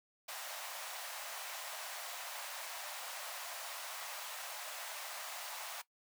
pink high-pass noise, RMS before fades -45 dBFS, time 0.28-5.82 s, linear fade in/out 10 ms, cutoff 600 Hz, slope 48 dB/octave, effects noise-tail reverb RT60 0.1 s tail -17 dB re dry

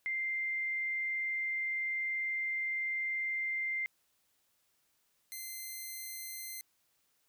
sine / 5% pulse tone pair in turn, 2093 / 2073 Hz, C7 / C7, 0 / -17 cents, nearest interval unison, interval 17 cents, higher first, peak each -32 / -31 dBFS, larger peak second, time 0.06-3.86 / 5.32-6.61 s, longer first, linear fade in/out 0 ms, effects white hiss -75 dBFS RMS until 7.28 s

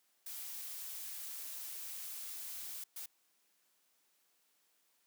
blue noise bursts at uneven times, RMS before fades -45 dBFS, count 2, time 0.26-2.84 / 2.96-3.06 s, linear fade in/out 5 ms, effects white hiss -75 dBFS RMS until 5.06 s + high-pass 200 Hz 12 dB/octave

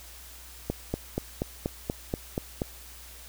click train, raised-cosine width 2 ms, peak -14 dBFS, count 9, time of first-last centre 0.7-2.618 s, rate 4.17 Hz, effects added 60 Hz sine -49 dBFS peak until 3.28 s + white hiss -48 dBFS RMS until 3.28 s

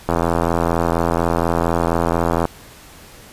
click train, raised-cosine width 1 ms, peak -3 dBFS, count 200, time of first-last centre 0.09-2.453 s, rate 84.2 Hz, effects pink hiss -42 dBFS RMS until 3.32 s + resampled to 32000 Hz

